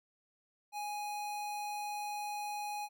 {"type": "tone", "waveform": "square", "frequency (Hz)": 830.6, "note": "G#5", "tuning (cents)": 0, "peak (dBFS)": -38, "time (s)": [0.72, 2.89], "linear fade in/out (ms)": 50, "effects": []}